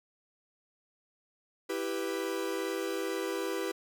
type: chord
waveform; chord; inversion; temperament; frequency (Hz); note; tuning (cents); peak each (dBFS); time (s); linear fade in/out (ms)
45% pulse; E minor; none; equal; 329.6 / 392 / 493.9; E4 / G4 / B4; 0 / 0 / 0; -37 / -35 / -37; 1.69-3.72; 10
effects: none